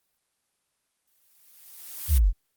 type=noise with exponential growth; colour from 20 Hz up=blue; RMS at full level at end=-30 dBFS; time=1.07-2.18 s; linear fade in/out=2 ms; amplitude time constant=240 ms
type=exponential sweep; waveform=sine; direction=down; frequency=86.1 to 38.67 Hz; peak=-16 dBFS; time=2.08-2.33 s; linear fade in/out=50 ms
effects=white hiss -75 dBFS RMS until 2.56 s + Opus 24 kbps